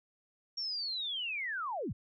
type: linear sweep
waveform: sine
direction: down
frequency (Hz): 5580 to 57.3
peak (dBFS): -34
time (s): 0.57-1.93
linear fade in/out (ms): 10
effects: none